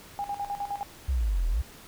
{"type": "tone with tremolo", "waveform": "sine", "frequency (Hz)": 810, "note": "G#5", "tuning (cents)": -43, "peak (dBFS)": -28, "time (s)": [0.19, 0.83], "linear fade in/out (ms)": 0, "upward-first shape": "square", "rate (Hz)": 9.7, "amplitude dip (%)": 75}
{"type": "exponential two-way sweep", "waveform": "sine", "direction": "down then up", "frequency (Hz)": [70.1, 38.64, 70.1], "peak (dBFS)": -23, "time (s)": [1.08, 1.62], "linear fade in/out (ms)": 10, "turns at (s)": 1.49}
{"effects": ["pink hiss -49 dBFS RMS until 1.87 s"]}